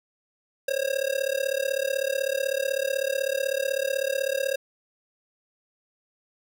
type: tone with amplitude modulation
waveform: square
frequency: 541 Hz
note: C#5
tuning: 42 cents flat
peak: -21 dBFS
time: 0.68-4.56 s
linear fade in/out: 5 ms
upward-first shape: sine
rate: 36 Hz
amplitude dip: 95%
effects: none